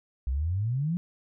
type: exponential sweep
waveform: sine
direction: up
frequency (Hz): 60.7 to 180.9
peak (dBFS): -25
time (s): 0.27-0.97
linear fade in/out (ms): 0
effects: none